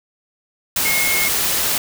sine tone in noise, 2163 Hz, C#7, 43 cents flat, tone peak -19 dBFS, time 0.85-1.28 s, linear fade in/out 2 ms, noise white, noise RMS -19 dBFS, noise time 0.76-1.78 s, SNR -3 dB, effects none

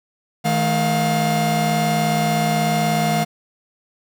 45% pulse tone cluster, 157.6 / 216.5 / 706 Hz, D#3 / A3 / F5, +23 / -28 / +19 cents, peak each -21 / -23 / -20 dBFS, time 0.44-3.25 s, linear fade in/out 20 ms, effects none

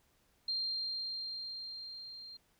sine tone with level ramp, 4186 Hz, C8, in tune, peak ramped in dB -32 to -47 dBFS, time 0.48-2.37 s, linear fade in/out 5 ms, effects pink hiss -72 dBFS RMS until 2.59 s

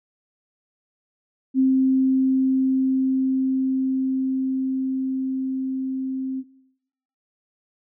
sine tone with level ramp, 263.2 Hz, C4, 10 cents sharp, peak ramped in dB -14 to -24 dBFS, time 1.54-6.44 s, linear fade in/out 50 ms, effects noise-tail reverb RT60 0.8 s tail -19 dB re dry

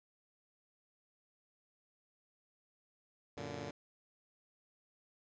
10% pulse chord, Gb augmented, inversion none, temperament just, 92.5 / 115.62 / 144.53 Hz, Gb2 / Bb2 / D3, 0 / -14 / -27 cents, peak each -40 / -39 / -37 dBFS, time 3.37-3.71 s, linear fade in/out 5 ms, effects resampled to 16000 Hz

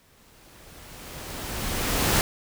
pink noise with exponential growth, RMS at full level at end -20 dBFS, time 0-2.21 s, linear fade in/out 0 ms, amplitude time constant 480 ms, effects none

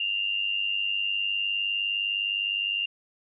sine tone with amplitude modulation, 2794 Hz, F7, in tune, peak -22 dBFS, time 0-2.86 s, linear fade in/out 5 ms, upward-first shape sine, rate 99.7 Hz, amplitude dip 65%, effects none

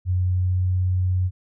sine tone with pitch glide, 91.1 to 91.73 Hz, F#2 to F#2, -26 to -14 cents, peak -18 dBFS, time 0.05-1.31 s, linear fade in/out 50 ms, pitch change +12 cents, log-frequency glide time 0.26-0.67 s, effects none

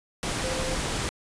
sine tone in noise, 519 Hz, C5, 14 cents flat, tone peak -31 dBFS, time 0.44-0.75 s, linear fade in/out 0 ms, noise pink, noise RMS -29 dBFS, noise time 0.23-1.09 s, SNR -5 dB, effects resampled to 22050 Hz

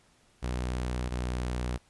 sawtooth tone pair in turn, 61.8 / 61.45 Hz, B1 / B1, +2 / -8 cents, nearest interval unison, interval 10 cents, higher first, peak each -26 dBFS, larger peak neither, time 0.42-1.1 / 1.1-1.78 s, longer neither, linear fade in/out 20 ms, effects pink hiss -64 dBFS RMS until 1.89 s + resampled to 24000 Hz

